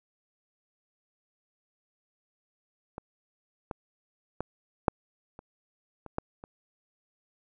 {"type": "clicks", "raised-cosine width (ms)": 1, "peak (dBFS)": [-24, -20, -17, -6, -30, -28, -15, -29], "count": 8, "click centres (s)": [2.981, 3.712, 4.406, 4.882, 5.391, 6.063, 6.184, 6.439], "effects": []}